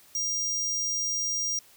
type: tone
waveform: square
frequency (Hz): 5700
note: F8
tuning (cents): +34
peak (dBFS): -27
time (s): 0.15-1.59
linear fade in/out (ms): 2
effects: white hiss -56 dBFS RMS until 1.76 s